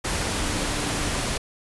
sine tone in noise, 293.7 Hz, D4, in tune, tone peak -34 dBFS, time 0.41-1.09 s, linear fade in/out 10 ms, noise pink, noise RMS -26 dBFS, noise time 0.04-1.38 s, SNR -11 dB, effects resampled to 24000 Hz

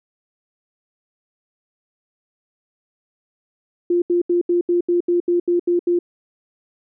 sine tone bursts, 349.2 Hz, F4, in tune, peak -14 dBFS, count 11, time 3.9-5.99 s, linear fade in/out 5 ms, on 120 ms, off 77 ms, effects none

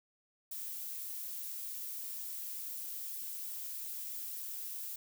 violet noise, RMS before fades -42 dBFS, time 0.51-4.96 s, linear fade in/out 5 ms, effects none

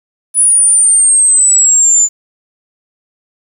sine exponential sweep, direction down, 9940 to 7040 Hz, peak -5 dBFS, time 0.34-2.09 s, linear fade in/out 50 ms, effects 7-bit

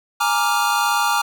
square chord, Bb dominant seventh, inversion third, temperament equal, 830.6 / 932.3 / 1174.7 / 1396.9 Hz, Ab5 / Bb5 / D6 / F6, 0 / 0 / 0 / 0 cents, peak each -23 dBFS, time 0.2-1.22 s, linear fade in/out 10 ms, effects none

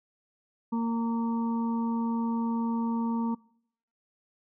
harmonic tone, 230.5 Hz, A#3, 19 cents flat, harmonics 1 / 2 / 4 / 5, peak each -26 / -42 / -36 / -44 dBFS, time 0.72-3.35 s, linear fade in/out 10 ms, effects noise-tail reverb RT60 0.7 s tail -25 dB re dry

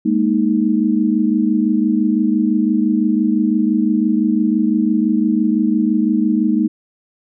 sine chord, Ab suspended second, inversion none, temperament just, 207.7 / 233.6 / 311.5 Hz, Ab3 / Bb3 / Eb4, 0 / +4 / +2 cents, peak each -17 dBFS, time 0.05-6.68 s, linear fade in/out 10 ms, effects none

